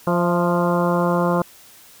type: harmonic tone with a mistuned harmonic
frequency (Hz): 174.61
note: F3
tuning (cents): 0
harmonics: 1 / 2 / 3 / 4 / 5 / 6 / 7 / 8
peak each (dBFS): -20 / -24 / -22 / -27 / -28 / -25 / -30 / -32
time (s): 0.07-1.42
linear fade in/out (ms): 2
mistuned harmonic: 4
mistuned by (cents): -38
effects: white hiss -47 dBFS RMS until 2 s